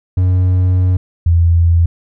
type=tone pair in turn; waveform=triangle / sine; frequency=91.7 / 84.5 Hz; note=F#2 / E2; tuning=-15 / +43 cents; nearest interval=minor second; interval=142 cents; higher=first; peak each=-7 dBFS; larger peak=neither; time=0.17-0.97 / 1.26-1.86 s; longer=first; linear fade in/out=5 ms; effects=none